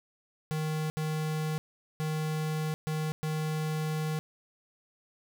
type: tone bursts at uneven times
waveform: square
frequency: 155.56 Hz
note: D#3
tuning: in tune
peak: -30 dBFS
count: 5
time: 0.51-0.9 / 0.97-1.58 / 2-2.74 / 2.87-3.12 / 3.23-4.19 s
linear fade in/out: 0 ms
effects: none